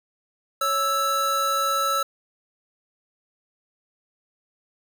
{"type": "tone pair together", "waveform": "square", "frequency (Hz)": [554.4, 1318.6], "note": ["C#5", "E6"], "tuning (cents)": [0, 0], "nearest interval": "octave + minor third", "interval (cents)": 1500, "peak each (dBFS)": [-30, -22], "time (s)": [0.61, 2.03], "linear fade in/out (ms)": 5, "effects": []}